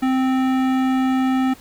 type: tone with hard clipping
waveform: sine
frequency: 260.9 Hz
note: C4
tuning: 5 cents flat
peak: -18 dBFS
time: 0.02-1.54 s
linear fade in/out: 10 ms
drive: 16 dB
effects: pink hiss -46 dBFS RMS until 1.6 s